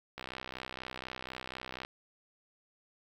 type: click train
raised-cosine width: 0.3 ms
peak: -24 dBFS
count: 108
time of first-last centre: 0.18-1.849 s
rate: 64.1 Hz
effects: 9-bit